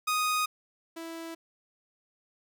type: tone pair in turn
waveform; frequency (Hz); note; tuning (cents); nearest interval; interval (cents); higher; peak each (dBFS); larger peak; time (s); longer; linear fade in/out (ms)
sawtooth; 1244.5 / 329.6; D#6 / E4; 0 / 0; octave + major seventh; 2300; first; -22 / -34; first; 0.07-0.46 / 0.96-1.35; neither; 10
effects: none